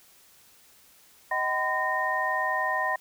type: tone cluster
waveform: sine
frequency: 627 / 760 / 1014 / 1843 Hz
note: D#5 / F#5 / B5 / A#6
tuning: +13 / +46 / +45 / -20 cents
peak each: -33 / -31 / -29 / -28 dBFS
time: 1.31-2.96 s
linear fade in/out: 5 ms
effects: white hiss -57 dBFS RMS until 3 s